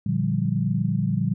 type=chord; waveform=sine; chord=G minor seventh; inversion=first; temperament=equal; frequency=116.54 / 146.83 / 174.61 / 196 Hz; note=Bb2 / D3 / F3 / G3; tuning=0 / 0 / 0 / 0 cents; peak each=-26 dBFS; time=0.06-1.34 s; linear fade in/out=5 ms; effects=none